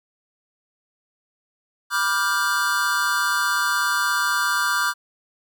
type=chord; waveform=square; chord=G dominant seventh; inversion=first; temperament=just; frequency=980 / 1176 / 1411.2 / 1568 Hz; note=B5 / D6 / F6 / G6; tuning=-14 / +2 / +18 / 0 cents; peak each=-30 / -25 / -25 / -25 dBFS; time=1.9-4.94 s; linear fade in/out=50 ms; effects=none